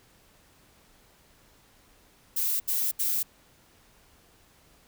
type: noise bursts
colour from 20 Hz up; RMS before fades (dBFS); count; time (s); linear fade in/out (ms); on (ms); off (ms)
violet; -27; 3; 2.36-3.23; 10; 240; 75
effects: pink hiss -60 dBFS RMS until 4.87 s